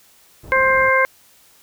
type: low-pass noise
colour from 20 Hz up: pink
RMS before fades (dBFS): -37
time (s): 0.43-0.9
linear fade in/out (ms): 10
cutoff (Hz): 660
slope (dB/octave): 12
type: harmonic tone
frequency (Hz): 527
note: C5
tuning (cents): +12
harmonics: 1 / 2 / 3 / 4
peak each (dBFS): -18 / -18 / -18 / -18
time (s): 0.52-1.05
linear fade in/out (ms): 0
effects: white hiss -52 dBFS RMS until 1.62 s